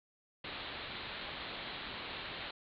white low-pass noise, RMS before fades -44 dBFS, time 0.44-2.51 s, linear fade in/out 5 ms, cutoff 4200 Hz, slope 96 dB/octave, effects none

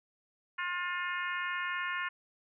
harmonic tone, 355.7 Hz, F4, 32 cents sharp, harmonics 3 / 4 / 5 / 6 / 7 / 8, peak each -38 / -38 / -37 / -42 / -44 / -46 dBFS, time 0.58-2.09 s, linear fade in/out 10 ms, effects none

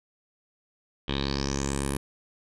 10% pulse tone with low-pass filter sweep, 69 Hz, C#2, 7 cents flat, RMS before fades -29 dBFS, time 1.08-1.97 s, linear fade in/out 5 ms, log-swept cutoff 3300 to 11000 Hz, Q 6.4, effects none

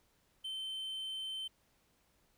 triangle tone, 3090 Hz, G7, 26 cents flat, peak -37 dBFS, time 0.44-1.48 s, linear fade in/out 10 ms, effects pink hiss -73 dBFS RMS until 2.37 s

